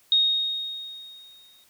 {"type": "tone with exponential decay", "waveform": "sine", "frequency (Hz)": 3730, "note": "A#7", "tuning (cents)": 0, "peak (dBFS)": -15, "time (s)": [0.12, 1.64], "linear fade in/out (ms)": 1, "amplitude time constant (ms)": 330, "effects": ["white hiss -60 dBFS RMS until 1.69 s"]}